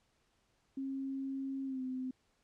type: tone with pitch glide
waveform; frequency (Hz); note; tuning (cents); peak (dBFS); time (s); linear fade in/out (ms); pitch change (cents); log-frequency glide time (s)
sine; 270 to 257.5; C#4 to C4; -45 to -28; -36; 0.77-2.11; 5; -83; 1.65-1.82
effects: pink hiss -75 dBFS RMS until 2.43 s + low-pass 8000 Hz 12 dB/octave